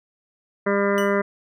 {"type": "harmonic tone", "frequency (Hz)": 200.4, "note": "G3", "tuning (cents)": 38, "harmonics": [1, 2, 3, 5, 6, 7, 8, 9, 10], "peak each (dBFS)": [-24, -22, -24, -30, -30, -31, -33, -33, -32], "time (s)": [0.66, 1.22], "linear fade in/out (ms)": 10}
{"type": "tone with exponential decay", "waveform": "sawtooth", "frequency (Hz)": 2956, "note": "F#7", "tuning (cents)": -2, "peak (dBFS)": -26, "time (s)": [0.98, 1.2], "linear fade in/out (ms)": 0, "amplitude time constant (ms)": 47}
{"effects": []}